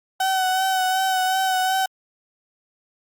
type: tone with vibrato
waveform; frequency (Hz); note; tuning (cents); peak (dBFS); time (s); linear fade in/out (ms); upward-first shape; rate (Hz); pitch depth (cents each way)
35% pulse; 754; F#5; +32; -17; 0.2-1.86; 5; sine; 2.7; 26
effects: Opus 48 kbps